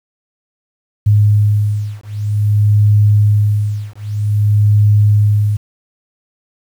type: beating tone pair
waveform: sine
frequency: 104.1 / 104.62 Hz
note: G#2 / G#2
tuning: +5 / +13 cents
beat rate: 0.52 Hz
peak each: -12 dBFS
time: 1.06-5.57 s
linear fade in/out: 10 ms
effects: 7-bit